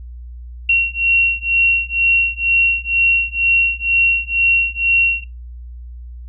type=beating tone pair; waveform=sine; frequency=2736 / 2738.1 Hz; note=F7 / F7; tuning=-36 / -35 cents; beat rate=2.1 Hz; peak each=-15 dBFS; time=0.69-5.24 s; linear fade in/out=5 ms; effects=noise-tail reverb RT60 0.2 s tail -17 dB re dry + added 60 Hz sine -30 dBFS peak until 6.28 s